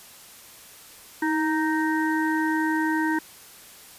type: harmonic tone with a mistuned harmonic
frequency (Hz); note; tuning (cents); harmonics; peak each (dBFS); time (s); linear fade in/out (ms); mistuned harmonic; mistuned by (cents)
310.5; D#4; -3; 1 / 3 / 5 / 6; -23 / -28 / -30 / -31; 1.22-3.19; 5; 1; +34
effects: white hiss -47 dBFS RMS until 3.98 s + resampled to 32000 Hz